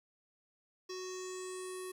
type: tone with low-pass filter sweep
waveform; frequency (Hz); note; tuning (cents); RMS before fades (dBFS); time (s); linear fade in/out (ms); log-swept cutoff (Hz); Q
square; 370; F#4; 0; -43; 0.89-1.92; 10; 5500 to 11000; 5.9
effects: 11-bit